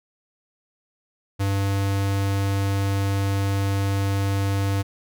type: tone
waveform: square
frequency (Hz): 98.6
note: G2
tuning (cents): +11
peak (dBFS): -21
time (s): 1.39-4.83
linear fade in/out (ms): 20
effects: none